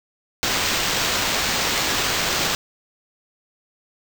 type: noise with sample-and-hold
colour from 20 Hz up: white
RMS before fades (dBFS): -22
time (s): 0.43-2.55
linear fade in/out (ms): 0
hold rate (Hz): 11025
effects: none